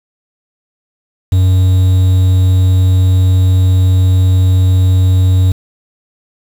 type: tone with quantisation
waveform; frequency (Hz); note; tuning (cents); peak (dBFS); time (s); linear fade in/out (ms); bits
triangle; 92.9; F#2; +7; -4; 1.32-5.52; 5; 5
effects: none